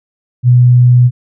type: tone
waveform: sine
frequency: 123.47 Hz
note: B2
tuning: in tune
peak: -3 dBFS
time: 0.43-1.11 s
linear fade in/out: 50 ms
effects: none